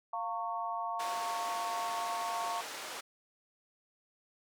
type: chord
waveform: sine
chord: Bb minor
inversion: second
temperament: equal with one note detuned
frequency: 698.5 / 912.1 / 1108.7 Hz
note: F5 / Bb5 / Db6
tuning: 0 / -38 / 0 cents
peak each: -38 dBFS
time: 0.13-2.61 s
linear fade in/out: 5 ms
type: band-pass noise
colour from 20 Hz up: pink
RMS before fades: -43 dBFS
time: 0.99-3.01 s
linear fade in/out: 10 ms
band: 560 to 9000 Hz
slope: 12 dB/octave
effects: none